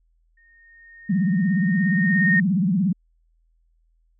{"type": "tone with exponential growth", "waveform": "sine", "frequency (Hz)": 1845, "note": "A#6", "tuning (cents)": -18, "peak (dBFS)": -15, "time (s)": [0.37, 2.4], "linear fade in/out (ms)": 5, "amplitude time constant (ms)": 440}
{"type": "tone with vibrato", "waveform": "sine", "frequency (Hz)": 186.9, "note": "F#3", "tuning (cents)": 18, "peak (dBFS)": -17, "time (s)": [1.09, 2.93], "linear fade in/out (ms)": 10, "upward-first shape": "triangle", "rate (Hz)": 17, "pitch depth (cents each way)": 260}
{"effects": ["added 41 Hz sine -60 dBFS peak until 4.19 s"]}